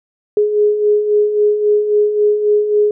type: beating tone pair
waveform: sine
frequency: 415.3 / 419 Hz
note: G#4 / G#4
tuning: 0 / +15 cents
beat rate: 3.7 Hz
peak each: -19 / -11 dBFS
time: 0.37-2.91 s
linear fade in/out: 2 ms
effects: none